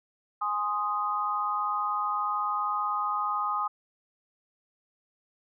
sine chord, Ab major, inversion none, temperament equal, 830.6 / 1046.5 / 1244.5 Hz, Ab5 / C6 / Eb6, 0 / 0 / 0 cents, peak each -33 / -33 / -28 dBFS, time 0.41-3.68 s, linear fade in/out 10 ms, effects none

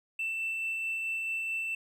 triangle tone with tremolo, 2668 Hz, E7, 20 cents sharp, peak -27 dBFS, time 0.19-1.75 s, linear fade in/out 5 ms, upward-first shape sine, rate 4.6 Hz, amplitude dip 25%, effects tanh soft clip ceiling -26 dBFS

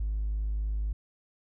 sine tone with hard clipping, 51.91 Hz, G#1, in tune, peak -28 dBFS, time 0-0.93 s, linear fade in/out 5 ms, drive 1 dB, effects none

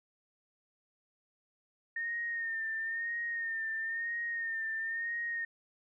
sine tone with vibrato, 1830 Hz, A#6, 32 cents flat, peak -33 dBFS, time 1.96-5.45 s, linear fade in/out 5 ms, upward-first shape sine, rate 1 Hz, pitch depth 42 cents each way, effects none

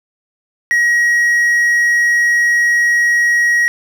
triangle tone, 1900 Hz, A#6, 33 cents sharp, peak -8 dBFS, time 0.71-3.68 s, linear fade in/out 0 ms, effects none

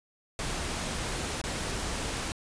pink noise with dropouts, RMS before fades -33 dBFS, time 0.39-2.32 s, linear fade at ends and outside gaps 1 ms, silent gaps 1.415-1.439 s, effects resampled to 22050 Hz

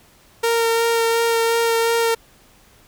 sawtooth tone with vibrato, 460.5 Hz, A#4, 21 cents flat, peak -12 dBFS, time 0.43-2.15 s, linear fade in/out 10 ms, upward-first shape sine, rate 2.8 Hz, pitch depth 13 cents each way, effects pink hiss -52 dBFS RMS until 2.87 s

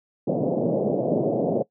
white band-pass noise, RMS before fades -23 dBFS, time 0.27-1.63 s, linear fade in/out 10 ms, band 130 to 640 Hz, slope 48 dB/octave, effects noise-tail reverb RT60 0.1 s tail -20 dB re dry

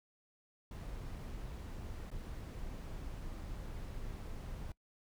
brown noise with dropouts, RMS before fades -44 dBFS, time 0.71-4.72 s, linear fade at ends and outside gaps 2 ms, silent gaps 2.104-2.114 s, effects noise-tail reverb RT60 0.1 s tail -22 dB re dry

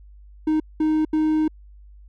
triangle tone bursts at uneven times, 310.8 Hz, D#4, 2 cents flat, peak -15 dBFS, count 3, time 0.47-0.6 / 0.8-1.05 / 1.13-1.48 s, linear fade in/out 5 ms, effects added 50 Hz sine -43 dBFS peak until 2.08 s

